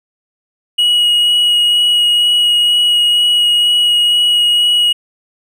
triangle tone with vibrato, 2903 Hz, F#7, 34 cents flat, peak -7 dBFS, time 0.78-4.93 s, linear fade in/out 10 ms, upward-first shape sine, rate 2.1 Hz, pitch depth 8 cents each way, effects none

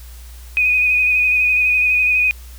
sine tone with vibrato, 2489 Hz, D#7, in tune, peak -12 dBFS, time 0.57-2.31 s, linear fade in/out 0 ms, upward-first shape sine, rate 12 Hz, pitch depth 25 cents each way, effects added 60 Hz sine -34 dBFS peak until 2.58 s + white hiss -45 dBFS RMS until 2.58 s

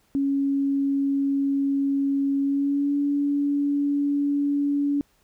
sine tone with pitch glide, 277.2 to 285.5 Hz, C#4 to D4, 0 to -49 cents, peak -20 dBFS, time 0.15-5.01 s, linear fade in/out 0 ms, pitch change +51 cents, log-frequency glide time 2.41-2.95 s, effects pink hiss -64 dBFS RMS until 5.23 s

